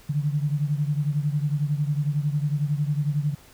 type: beating tone pair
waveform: sine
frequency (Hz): 144.4 / 155.4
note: D3 / D#3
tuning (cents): -29 / -2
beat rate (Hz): 11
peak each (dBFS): -23 / -27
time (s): 0.09-3.35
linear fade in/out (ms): 10
effects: pink hiss -52 dBFS RMS until 3.53 s